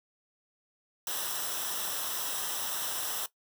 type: noise with comb filter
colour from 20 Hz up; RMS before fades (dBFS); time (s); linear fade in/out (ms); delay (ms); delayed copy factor
white; -34; 1.07-3.26; 2; 0.44; -0.7
effects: noise-tail reverb RT60 0.1 s tail -17 dB re dry